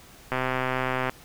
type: click train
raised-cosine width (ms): 0.5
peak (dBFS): -11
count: 101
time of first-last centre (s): 0.32-1.095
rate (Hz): 129
effects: pink hiss -50 dBFS RMS until 1.24 s